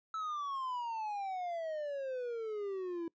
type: exponential sweep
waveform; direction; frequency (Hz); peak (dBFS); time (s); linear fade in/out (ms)
triangle; down; 1319 to 329.6; -34; 0.14-3.08; 2
effects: noise-tail reverb RT60 0.1 s tail -23 dB re dry + resampled to 16000 Hz